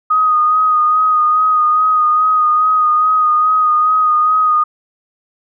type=tone with vibrato; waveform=sine; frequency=1244.5 Hz; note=D#6; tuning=in tune; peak=-9 dBFS; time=0.1-4.64 s; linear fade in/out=10 ms; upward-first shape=sine; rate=2.4 Hz; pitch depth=26 cents each way; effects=none